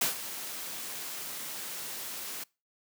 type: noise with ADSR envelope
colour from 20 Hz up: white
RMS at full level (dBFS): -26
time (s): 0.01-2.44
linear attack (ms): 7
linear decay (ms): 120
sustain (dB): -13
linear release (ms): 8
effects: noise-tail reverb RT60 0.3 s tail -25 dB re dry + high-pass 150 Hz 12 dB/octave